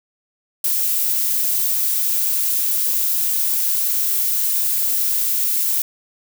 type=noise; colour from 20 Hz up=violet; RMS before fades=-19 dBFS; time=0.64-5.82 s; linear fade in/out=2 ms; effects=none